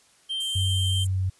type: tone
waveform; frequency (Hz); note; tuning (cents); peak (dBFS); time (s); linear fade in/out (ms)
triangle; 3146; G7; +6; -25; 0.29-1.05; 20
type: high-pass noise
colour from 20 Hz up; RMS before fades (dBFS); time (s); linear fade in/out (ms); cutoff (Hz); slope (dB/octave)
white; -33; 0.4-1.07; 5; 7000; 96
type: tone with vibrato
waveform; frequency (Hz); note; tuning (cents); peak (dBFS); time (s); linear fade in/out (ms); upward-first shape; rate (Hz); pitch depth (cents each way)
sine; 94.3; F#2; +33; -22; 0.55-1.3; 10; triangle; 2.5; 11
effects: white hiss -59 dBFS RMS until 1.39 s + resampled to 24000 Hz